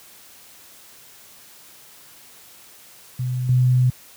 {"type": "tone with level steps", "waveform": "sine", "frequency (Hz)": 126.2, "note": "B2", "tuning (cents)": 38, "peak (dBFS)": [-21, -13], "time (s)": [3.19, 3.9], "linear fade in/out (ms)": 5, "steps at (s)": 3.49, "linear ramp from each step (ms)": 2, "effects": ["white hiss -47 dBFS RMS until 4.16 s", "high-pass 60 Hz 12 dB/octave"]}